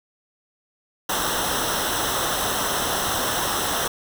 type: noise with comb filter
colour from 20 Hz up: pink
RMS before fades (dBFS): -24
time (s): 1.09-3.88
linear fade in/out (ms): 5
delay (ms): 0.43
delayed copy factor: -0.75
effects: none